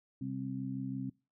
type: harmonic tone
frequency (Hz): 66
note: C2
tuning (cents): +16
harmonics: 2 / 3 / 4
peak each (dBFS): -40 / -42 / -38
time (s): 0.21-1.1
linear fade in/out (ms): 5
effects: noise-tail reverb RT60 0.3 s tail -24 dB re dry